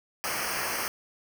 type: noise with comb filter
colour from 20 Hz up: pink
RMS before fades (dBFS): -31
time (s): 0.24-0.88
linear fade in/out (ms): 0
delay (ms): 0.27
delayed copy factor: -0.95
effects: none